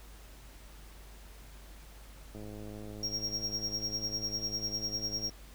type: click train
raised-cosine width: 2 ms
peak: -33 dBFS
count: 310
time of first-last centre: 2.35-5.293 s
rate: 105 Hz
type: tone with tremolo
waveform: triangle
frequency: 5588 Hz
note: F8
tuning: in tune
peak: -29 dBFS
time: 3.03-5.3 s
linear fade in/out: 2 ms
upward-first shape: sine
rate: 10 Hz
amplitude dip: 80%
effects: added 50 Hz sine -50 dBFS peak until 5.54 s + pink hiss -56 dBFS RMS until 5.54 s